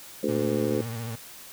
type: harmonic tone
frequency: 73 Hz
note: D2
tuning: 10 cents flat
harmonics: 3 / 4 / 5 / 6 / 7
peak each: -30 / -30 / -30 / -30 / -30 dBFS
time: 0.23-0.81 s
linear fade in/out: 5 ms
type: tone with vibrato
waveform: 35% pulse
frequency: 115 Hz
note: A#2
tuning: 23 cents flat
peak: -30 dBFS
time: 0.28-1.16 s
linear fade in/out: 10 ms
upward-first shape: sine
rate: 14 Hz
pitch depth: 64 cents each way
effects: white hiss -45 dBFS RMS until 1.52 s

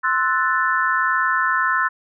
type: chord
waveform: sine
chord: F# half-diminished seventh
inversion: second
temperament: equal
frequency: 1046.5 / 1318.5 / 1480 / 1760 Hz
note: C6 / E6 / F#6 / A6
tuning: 0 / 0 / 0 / 0 cents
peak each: -22 dBFS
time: 0.03-1.89 s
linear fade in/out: 20 ms
effects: none

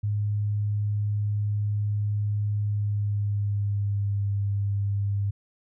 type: tone with pitch glide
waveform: sine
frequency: 103.83 to 100.53 Hz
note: G#2 to G2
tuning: 0 to +44 cents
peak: -23 dBFS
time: 0.03-5.31 s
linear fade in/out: 10 ms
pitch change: -56 cents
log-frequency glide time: 2.61-4.25 s
effects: none

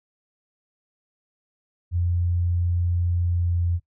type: tone with pitch glide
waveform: sine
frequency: 87.31 to 86.51 Hz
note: F2 to F2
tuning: 0 to -16 cents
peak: -20 dBFS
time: 1.91-3.8 s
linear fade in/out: 50 ms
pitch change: -16 cents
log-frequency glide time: 3.25-3.66 s
effects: noise-tail reverb RT60 0.1 s tail -18 dB re dry

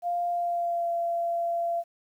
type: tone with pitch glide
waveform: sine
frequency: 698.5 to 683.3 Hz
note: F5 to F5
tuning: 0 to -38 cents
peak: -25 dBFS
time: 0.02-1.84 s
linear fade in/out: 50 ms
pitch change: -38 cents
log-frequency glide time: 0.3-0.91 s
effects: 10-bit

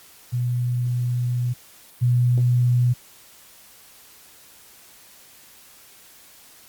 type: tone pair in turn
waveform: sine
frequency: 122.7 / 122.7 Hz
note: B2 / B2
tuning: -11 / -11 cents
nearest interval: unison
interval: 0 cents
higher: neither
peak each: -20 / -15 dBFS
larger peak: second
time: 0.32-1.54 / 2.01-2.94 s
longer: first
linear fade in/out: 20 ms
effects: white hiss -49 dBFS RMS until 6.68 s + Opus 48 kbps

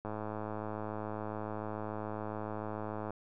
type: click train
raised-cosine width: 1 ms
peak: -25 dBFS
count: 328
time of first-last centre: 0.05-3.106 s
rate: 107 Hz
effects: none

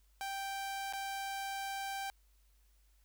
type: tone with dropouts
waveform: sawtooth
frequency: 784 Hz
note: G5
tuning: in tune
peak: -34 dBFS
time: 0.21-2.1 s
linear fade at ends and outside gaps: 0 ms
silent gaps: 0.926-0.935 s
effects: added 50 Hz sine -65 dBFS peak until 3.04 s + white hiss -75 dBFS RMS until 3.04 s

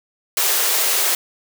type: high-pass noise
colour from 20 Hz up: white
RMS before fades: -18 dBFS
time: 0.37-1.15 s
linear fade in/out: 2 ms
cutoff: 340 Hz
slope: 96 dB/octave
effects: none

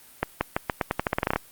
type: accelerating click train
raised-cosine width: 0.5 ms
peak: -7 dBFS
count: 15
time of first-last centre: 0.23-1.36 s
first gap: 180 ms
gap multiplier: 0.86
effects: white hiss -51 dBFS RMS until 1.51 s + Opus 32 kbps

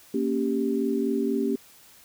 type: chord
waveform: sine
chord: G diminished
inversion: first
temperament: equal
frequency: 233.1 / 277.2 / 392 Hz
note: Bb3 / Db4 / G4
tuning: 0 / 0 / 0 cents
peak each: -27 dBFS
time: 0.14-1.56 s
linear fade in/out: 5 ms
effects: white hiss -53 dBFS RMS until 2.04 s

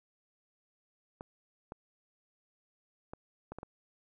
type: clicks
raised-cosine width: 1 ms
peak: -28 dBFS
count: 6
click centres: 1.209 / 1.721 / 3.135 / 3.52 / 3.586 / 3.631 s
effects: none

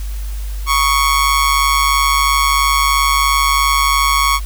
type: tone with amplitude modulation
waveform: sawtooth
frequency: 1108.7 Hz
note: C#6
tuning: in tune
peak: -5 dBFS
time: 0.66-4.4 s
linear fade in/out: 50 ms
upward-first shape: sine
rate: 143 Hz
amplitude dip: 65%
effects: added 50 Hz sine -20 dBFS peak until 4.45 s + white hiss -38 dBFS RMS until 4.45 s

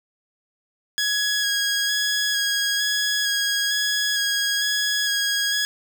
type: tone with vibrato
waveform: 15% pulse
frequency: 1661.2 Hz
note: G#6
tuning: in tune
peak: -14 dBFS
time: 0.98-5.65 s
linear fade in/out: 0 ms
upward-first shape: square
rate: 1.1 Hz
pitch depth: 14 cents each way
effects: none

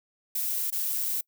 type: noise with dropouts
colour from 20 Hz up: violet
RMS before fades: -29 dBFS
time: 0.35-1.21 s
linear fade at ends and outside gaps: 5 ms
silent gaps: 0.704-0.724 s
effects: noise-tail reverb RT60 0.1 s tail -26 dB re dry

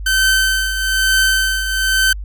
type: tone with tremolo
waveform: sawtooth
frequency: 1539 Hz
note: G6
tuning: 32 cents flat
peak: -7 dBFS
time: 0.06-2.13 s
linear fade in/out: 5 ms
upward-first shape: triangle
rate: 1.1 Hz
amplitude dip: 65%
effects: added 50 Hz sine -24 dBFS peak until 2.24 s

